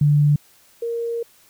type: tone pair in turn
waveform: sine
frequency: 146.83 / 466.2 Hz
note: D3 / A#4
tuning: 0 / 0 cents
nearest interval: octave + minor sixth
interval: 2000 cents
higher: second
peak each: -12 / -22 dBFS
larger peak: first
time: 0.01-0.36 / 0.82-1.23 s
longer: second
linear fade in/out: 5 ms
effects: white hiss -54 dBFS RMS until 1.49 s